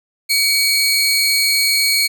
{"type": "tone pair together", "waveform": "sawtooth", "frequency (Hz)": [2258, 4263], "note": ["C#7", "C8"], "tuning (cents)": [31, 32], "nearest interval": "major seventh", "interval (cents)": 1101, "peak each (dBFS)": -13, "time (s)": [0.29, 2.08], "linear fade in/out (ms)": 20, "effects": []}